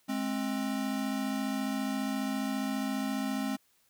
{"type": "tone pair together", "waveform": "square", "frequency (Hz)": [210.6, 265.3], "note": ["G#3", "C4"], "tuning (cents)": [24, 24], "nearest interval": "major third", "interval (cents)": 400, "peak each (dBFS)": [-35, -33], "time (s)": [0.08, 3.57], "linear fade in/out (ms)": 20, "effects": ["white hiss -69 dBFS RMS until 3.89 s"]}